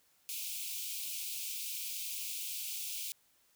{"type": "high-pass noise", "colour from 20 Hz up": "white", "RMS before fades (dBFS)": -40, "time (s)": [0.29, 3.12], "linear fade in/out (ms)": 0, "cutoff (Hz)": 2300, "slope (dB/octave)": 96, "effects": ["white hiss -70 dBFS RMS until 3.55 s"]}